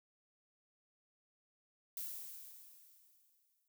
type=noise with exponential decay; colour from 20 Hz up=violet; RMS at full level=-42 dBFS; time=1.97-3.68 s; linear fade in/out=1 ms; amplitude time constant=370 ms; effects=noise-tail reverb RT60 0.1 s tail -24 dB re dry